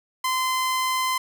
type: tone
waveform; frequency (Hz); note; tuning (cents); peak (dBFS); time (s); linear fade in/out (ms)
sawtooth; 1032; C6; -24; -18; 0.24-1.18; 5
effects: none